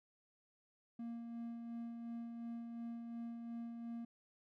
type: tone with tremolo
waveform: triangle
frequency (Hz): 233.1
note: A#3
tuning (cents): 0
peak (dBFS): -40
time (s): 0.99-4.05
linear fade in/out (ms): 5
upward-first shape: sine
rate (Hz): 2.8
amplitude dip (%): 35
effects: none